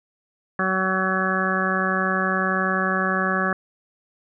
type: harmonic tone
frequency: 188.3 Hz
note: F#3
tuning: 31 cents sharp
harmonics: 1 / 2 / 3 / 4 / 6 / 7 / 8 / 9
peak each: -26 / -30 / -30 / -31 / -27 / -29 / -29 / -25 dBFS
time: 0.59-3.53 s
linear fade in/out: 2 ms
effects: none